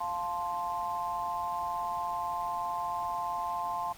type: chord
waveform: sine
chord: F major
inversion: none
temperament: equal with one note detuned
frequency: 698.5 / 875.4 / 1046.5 Hz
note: F5 / A5 / C6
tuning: 0 / -9 / 0 cents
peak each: -37 / -35 / -34 dBFS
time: 0-3.93 s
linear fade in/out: 10 ms
effects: pink hiss -52 dBFS RMS until 3.97 s